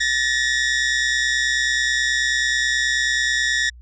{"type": "tone pair together", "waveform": "sawtooth", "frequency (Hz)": [1760, 1889.3], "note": ["A6", "A#6"], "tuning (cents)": [0, 23], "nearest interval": "minor second", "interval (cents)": 123, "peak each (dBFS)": -17, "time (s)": [0, 3.7], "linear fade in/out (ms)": 10, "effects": ["added 60 Hz sine -40 dBFS peak until 3.81 s", "resampled to 16000 Hz"]}